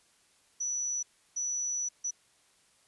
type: tone bursts at uneven times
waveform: sine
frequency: 5920 Hz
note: F#8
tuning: in tune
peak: -30 dBFS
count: 3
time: 0.6-1.03 / 1.36-1.89 / 2.04-2.11 s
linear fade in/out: 10 ms
effects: white hiss -66 dBFS RMS until 2.87 s + resampled to 24000 Hz